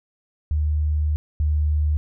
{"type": "tone pair in turn", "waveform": "sine", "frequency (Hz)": [75.7, 75.41], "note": ["D#2", "D2"], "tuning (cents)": [-47, 46], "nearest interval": "unison", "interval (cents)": 7, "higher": "first", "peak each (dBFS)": [-18, -17], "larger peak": "second", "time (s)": [[0.51, 1.16], [1.4, 1.97]], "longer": "first", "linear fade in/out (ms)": 0, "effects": []}